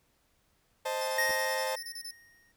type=chord; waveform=40% pulse; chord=A diminished; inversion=first; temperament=equal; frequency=523.3 / 622.3 / 880 Hz; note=C5 / Eb5 / A5; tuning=0 / 0 / 0 cents; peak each=-33 / -37 / -34 dBFS; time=0.85-1.76 s; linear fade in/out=10 ms
type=tone bursts; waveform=sawtooth; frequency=5270 Hz; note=E8; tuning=1 cent flat; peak=-36 dBFS; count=12; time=1.01-2.111 s; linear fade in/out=5 ms; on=67 ms; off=27 ms
type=tone with exponential decay; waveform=square; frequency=1864.7 Hz; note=A#6; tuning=in tune; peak=-26 dBFS; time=1.18-2.52 s; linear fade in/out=5 ms; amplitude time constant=290 ms
type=clicks; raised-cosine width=1 ms; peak=-29 dBFS; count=2; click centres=1.295 / 1.307 s
effects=pink hiss -71 dBFS RMS until 2.56 s